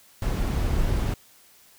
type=noise; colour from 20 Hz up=brown; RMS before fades=-24 dBFS; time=0.22-1.14 s; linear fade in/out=2 ms; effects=white hiss -55 dBFS RMS until 1.78 s